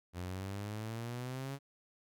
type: exponential sweep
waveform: sawtooth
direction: up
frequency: 87 to 140.5 Hz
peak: -35 dBFS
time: 0.13-1.59 s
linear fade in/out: 50 ms
effects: none